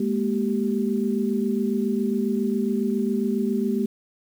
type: tone cluster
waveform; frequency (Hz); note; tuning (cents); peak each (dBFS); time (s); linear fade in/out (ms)
sine; 208.5 / 235.8 / 388.7; G#3 / A#3 / G4; +7 / +20 / -15; -24 / -25 / -27; 0-3.86; 5
effects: 8-bit